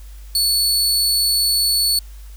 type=tone; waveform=sawtooth; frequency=4435 Hz; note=C#8; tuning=in tune; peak=-12 dBFS; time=0.35-1.99 s; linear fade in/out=2 ms; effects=added 50 Hz sine -34 dBFS peak until 2.36 s + white hiss -50 dBFS RMS until 2.36 s